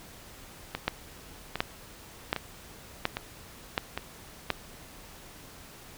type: two click trains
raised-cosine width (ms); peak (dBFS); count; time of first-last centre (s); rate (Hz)
0.3; -15 / -9; 5 / 6; 0.75-3.976 / 0.88-4.503; 1.24 / 1.38
effects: pink hiss -49 dBFS RMS until 5.97 s